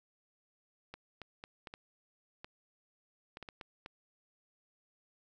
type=clicks; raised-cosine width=0.3 ms; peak=-29 dBFS; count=11; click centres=0.94 / 1.217 / 1.439 / 1.672 / 1.739 / 2.445 / 3.371 / 3.427 / 3.488 / 3.612 / 3.861 s; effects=none